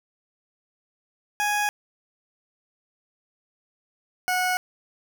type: tone pair in turn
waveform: 20% pulse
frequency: 830.6 / 732.6 Hz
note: G#5 / F#5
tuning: 0 / -17 cents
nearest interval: major second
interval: 217 cents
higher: first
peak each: -17 / -17 dBFS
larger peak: neither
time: 1.4-1.69 / 4.28-4.57 s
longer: neither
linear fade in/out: 0 ms
effects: 8-bit